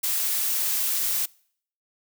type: noise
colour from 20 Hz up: blue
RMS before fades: -25 dBFS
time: 0.03-1.26 s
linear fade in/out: 10 ms
effects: noise-tail reverb RT60 0.6 s tail -25 dB re dry